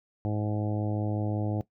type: harmonic tone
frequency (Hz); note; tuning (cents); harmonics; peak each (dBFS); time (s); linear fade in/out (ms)
105.4; G#2; +26; 1 / 2 / 3 / 4 / 5 / 6 / 7 / 8; -29 / -35 / -34 / -42 / -40 / -42 / -41 / -48; 0.25-1.61; 0
effects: noise-tail reverb RT60 0.1 s tail -17 dB re dry